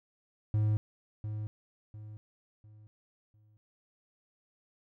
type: tone with echo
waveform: triangle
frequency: 106.8 Hz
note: G#2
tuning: 49 cents sharp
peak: -23 dBFS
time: 0.54-0.77 s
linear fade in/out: 0 ms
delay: 700 ms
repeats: 4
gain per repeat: -9 dB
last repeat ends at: 3.57 s
effects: none